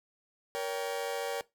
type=chord; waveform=40% pulse; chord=G diminished; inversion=first; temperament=just; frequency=470.4 / 564.5 / 784 Hz; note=Bb4 / Db5 / G5; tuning=+16 / +31 / 0 cents; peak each=-35 / -36 / -38 dBFS; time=0.55-1.41 s; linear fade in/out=0 ms; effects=noise-tail reverb RT60 0.2 s tail -20 dB re dry